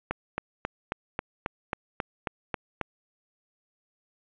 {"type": "click train", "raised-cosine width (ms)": 0.5, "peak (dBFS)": -13, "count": 11, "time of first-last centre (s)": [0.11, 2.813], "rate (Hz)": 3.7, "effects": ["resampled to 8000 Hz", "8-bit"]}